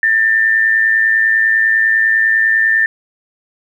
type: tone with amplitude modulation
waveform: sine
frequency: 1790 Hz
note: A6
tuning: 29 cents sharp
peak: -7 dBFS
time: 0.03-2.86 s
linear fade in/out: 2 ms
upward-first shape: sine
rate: 110 Hz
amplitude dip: 50%
effects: 8-bit